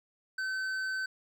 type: tone with hard clipping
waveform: sine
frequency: 1531 Hz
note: G6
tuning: 41 cents flat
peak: -33 dBFS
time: 0.38-1.06 s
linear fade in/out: 5 ms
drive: 7 dB
effects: none